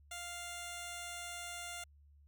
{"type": "tone with notch filter", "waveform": "5% pulse", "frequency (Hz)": 698.5, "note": "F5", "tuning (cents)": 0, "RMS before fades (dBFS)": -45, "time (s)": [0.11, 1.84], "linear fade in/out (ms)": 5, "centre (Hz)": 4900, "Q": 1.7, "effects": ["added 72 Hz sine -60 dBFS peak until 2.27 s"]}